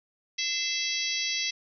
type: harmonic tone with a mistuned harmonic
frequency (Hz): 659.3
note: E5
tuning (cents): 0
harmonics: 3 / 4 / 5 / 6 / 7 / 8 / 9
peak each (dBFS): -35 / -35 / -35 / -35 / -35 / -35 / -35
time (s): 0.38-1.51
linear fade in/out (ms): 10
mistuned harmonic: 3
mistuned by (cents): +64
effects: none